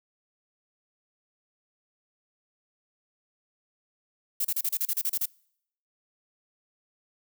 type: noise bursts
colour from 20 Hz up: violet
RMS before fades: -27 dBFS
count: 11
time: 4.4-5.258 s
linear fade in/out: 5 ms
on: 48 ms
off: 33 ms
effects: noise-tail reverb RT60 0.7 s tail -26 dB re dry

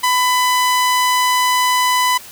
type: tone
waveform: sawtooth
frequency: 1000 Hz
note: B5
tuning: 21 cents sharp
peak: -9 dBFS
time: 0.03-2.18 s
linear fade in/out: 10 ms
effects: white hiss -37 dBFS RMS until 2.31 s

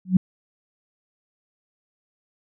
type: tone with exponential growth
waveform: sine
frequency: 185 Hz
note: F#3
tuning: in tune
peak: -8 dBFS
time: 0.05-0.17 s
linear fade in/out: 5 ms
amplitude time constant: 26 ms
effects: none

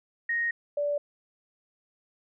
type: tone pair in turn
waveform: sine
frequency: 1867 / 581.3 Hz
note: A#6 / D5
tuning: +2 / -18 cents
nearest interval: octave + minor sixth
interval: 2020 cents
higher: first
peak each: -25 dBFS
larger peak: neither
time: 0.29-0.51 / 0.77-0.98 s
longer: first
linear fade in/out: 5 ms
effects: none

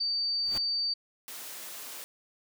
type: tone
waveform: sine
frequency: 4609 Hz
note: D8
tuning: 33 cents flat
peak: -27 dBFS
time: 0-0.94 s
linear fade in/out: 10 ms
type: noise with exponential growth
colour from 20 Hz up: pink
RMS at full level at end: -35 dBFS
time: 0.39-0.58 s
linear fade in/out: 5 ms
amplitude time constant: 41 ms
type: high-pass noise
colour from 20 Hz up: white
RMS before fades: -42 dBFS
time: 1.28-2.04 s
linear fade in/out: 0 ms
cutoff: 260 Hz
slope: 12 dB/octave
effects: none

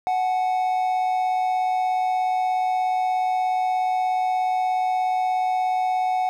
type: tone pair together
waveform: triangle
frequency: 740 / 856.8 Hz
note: F#5 / A5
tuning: 0 / -46 cents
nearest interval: minor third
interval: 254 cents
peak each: -18 / -29 dBFS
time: 0.07-6.29 s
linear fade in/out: 0 ms
effects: none

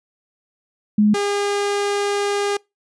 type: tone pair in turn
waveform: sine / sawtooth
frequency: 210 / 405.7 Hz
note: G#3 / G#4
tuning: +19 / -41 cents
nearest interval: major seventh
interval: 1140 cents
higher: second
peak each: -11 / -15 dBFS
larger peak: first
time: 0.98-1.14 / 1.14-2.57 s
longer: second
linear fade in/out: 5 ms
effects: noise-tail reverb RT60 0.2 s tail -24 dB re dry + resampled to 22050 Hz

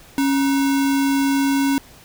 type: tone with sample-and-hold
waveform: sine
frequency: 275.3 Hz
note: C#4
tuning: 12 cents flat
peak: -15 dBFS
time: 0.18-1.78 s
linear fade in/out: 0 ms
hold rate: 1225 Hz
effects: pink hiss -46 dBFS RMS until 2.04 s

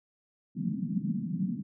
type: band-pass noise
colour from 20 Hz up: pink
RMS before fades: -32 dBFS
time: 0.55-1.63 s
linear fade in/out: 20 ms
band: 160 to 230 Hz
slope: 48 dB/octave
effects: none

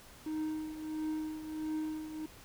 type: tone with tremolo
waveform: triangle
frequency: 311.1 Hz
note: D#4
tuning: in tune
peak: -30 dBFS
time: 0.26-2.26 s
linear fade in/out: 5 ms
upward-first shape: triangle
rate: 1.5 Hz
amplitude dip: 70%
effects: pink hiss -55 dBFS RMS until 2.44 s

